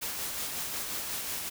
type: noise with tremolo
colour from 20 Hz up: white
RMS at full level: -34 dBFS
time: 0.01-1.5 s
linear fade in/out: 20 ms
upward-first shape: sine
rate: 5.5 Hz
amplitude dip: 30%
effects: none